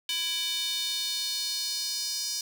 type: tone with high-pass filter sweep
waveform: square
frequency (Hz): 332.1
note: E4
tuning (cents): +13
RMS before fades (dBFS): -31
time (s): 0.09-2.41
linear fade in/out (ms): 2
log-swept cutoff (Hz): 3200 to 5200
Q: 3.7
effects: none